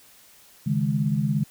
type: chord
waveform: sine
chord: C# suspended second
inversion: none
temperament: equal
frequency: 138.59 / 155.56 / 207.7 Hz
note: C#3 / D#3 / G#3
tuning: 0 / 0 / 0 cents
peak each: -25 dBFS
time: 0.66-1.44 s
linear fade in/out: 10 ms
effects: white hiss -53 dBFS RMS until 1.5 s